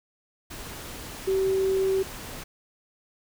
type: tone in noise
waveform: sine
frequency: 383.3 Hz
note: G4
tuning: 39 cents flat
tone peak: -21 dBFS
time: 1.27-2.03 s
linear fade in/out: 10 ms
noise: pink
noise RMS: -39 dBFS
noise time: 0.5-2.44 s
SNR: +15 dB
effects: none